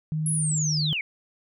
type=tone with pitch glide; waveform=sine; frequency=155.56 to 152.62 Hz; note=D#3 to D#3; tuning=0 to -33 cents; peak=-24 dBFS; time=0.12-0.93 s; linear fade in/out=0 ms; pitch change=-33 cents; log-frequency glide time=0.38-0.55 s
type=linear sweep; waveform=sine; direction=down; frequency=11000 to 2131 Hz; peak=-25 dBFS; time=0.26-1.01 s; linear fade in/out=2 ms
effects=none